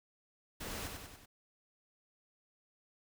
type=noise with echo; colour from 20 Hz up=pink; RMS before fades=-43 dBFS; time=0.6-0.88 s; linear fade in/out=10 ms; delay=95 ms; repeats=4; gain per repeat=-4 dB; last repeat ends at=1.26 s; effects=none